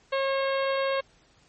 harmonic tone, 542 Hz, C#5, 39 cents flat, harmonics 1 / 2 / 3 / 4 / 5 / 6 / 7 / 8, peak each -25 / -31 / -35 / -37 / -39 / -41 / -42 / -43 dBFS, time 0.12-1.01 s, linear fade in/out 10 ms, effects pink hiss -61 dBFS RMS until 1.48 s + MP3 32 kbps

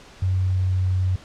sine tone with pitch glide, 93.2 to 92.66 Hz, F#2 to F#2, +13 to +3 cents, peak -18 dBFS, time 0.22-1.16 s, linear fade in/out 5 ms, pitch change -10 cents, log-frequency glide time 0.38-0.84 s, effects pink hiss -46 dBFS RMS until 1.24 s + low-pass 6000 Hz 12 dB/octave

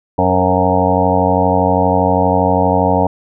harmonic tone with a mistuned harmonic, 92.5 Hz, F#2, in tune, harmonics 1 / 2 / 3 / 5 / 6 / 7 / 8 / 9 / 10, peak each -19 / -19 / -19 / -19 / -19 / -19 / -19 / -19 / -19 dBFS, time 0.18-3.07 s, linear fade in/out 5 ms, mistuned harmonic 6, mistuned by -32 cents, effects none

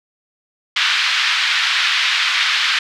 white band-pass noise, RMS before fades -17 dBFS, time 0.76-2.79 s, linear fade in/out 5 ms, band 1300 to 3900 Hz, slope 24 dB/octave, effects none

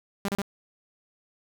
sawtooth tone bursts, 199.3 Hz, G3, 29 cents sharp, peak -22 dBFS, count 3, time 0.25-0.417 s, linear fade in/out 0 ms, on 33 ms, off 34 ms, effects none

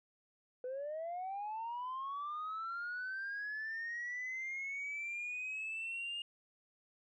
sine linear sweep, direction up, 493.9 to 2841 Hz, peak -37 dBFS, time 0.64-6.22 s, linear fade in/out 2 ms, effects tanh soft clip ceiling -36 dBFS

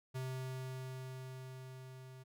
square tone with level ramp, 130 Hz, C3, 11 cents flat, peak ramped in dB -39 to -52 dBFS, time 0.14-2.24 s, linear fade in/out 20 ms, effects none

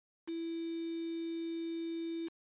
sine tone with quantisation, 331.8 Hz, E4, 11 cents sharp, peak -36 dBFS, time 0.27-2.29 s, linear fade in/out 20 ms, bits 8, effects resampled to 8000 Hz

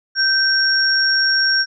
sine tone pair together, 1556 / 5545 Hz, G6 / F8, -13 / -13 cents, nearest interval octave + minor seventh, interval 2200 cents, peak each -16 dBFS, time 0.15-1.66 s, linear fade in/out 50 ms, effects none

